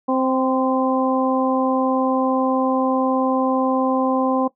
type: harmonic tone with a mistuned harmonic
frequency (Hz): 261.6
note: C4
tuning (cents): 0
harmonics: 1 / 2 / 3 / 4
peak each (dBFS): -19 / -22 / -24 / -25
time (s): 0.08-4.48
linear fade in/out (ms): 10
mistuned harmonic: 4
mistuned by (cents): -20
effects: noise-tail reverb RT60 0.1 s tail -17 dB re dry